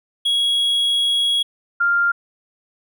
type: tone pair in turn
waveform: triangle / sine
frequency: 3322 / 1396.7 Hz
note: G#7 / F6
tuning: 0 / 0 cents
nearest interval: octave + minor third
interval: 1500 cents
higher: first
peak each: -14 / -14 dBFS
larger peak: neither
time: 0.25-1.43 / 1.8-2.12 s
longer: first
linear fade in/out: 10 ms
effects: none